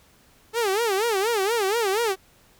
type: tone with vibrato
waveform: sawtooth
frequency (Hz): 424.6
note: G#4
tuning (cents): +38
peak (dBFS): -17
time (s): 0.53-2.16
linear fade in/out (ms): 50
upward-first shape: sine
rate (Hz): 4.2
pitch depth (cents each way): 200
effects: pink hiss -57 dBFS RMS until 2.59 s